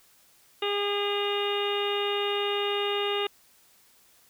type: harmonic tone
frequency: 406.8 Hz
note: G#4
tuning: 36 cents flat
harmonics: 1 / 2 / 3 / 4 / 5 / 6 / 7 / 8 / 9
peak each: -28 / -35 / -35 / -42 / -39 / -40 / -32 / -45 / -37 dBFS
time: 0.62-3.27 s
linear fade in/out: 5 ms
effects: white hiss -60 dBFS RMS until 4.29 s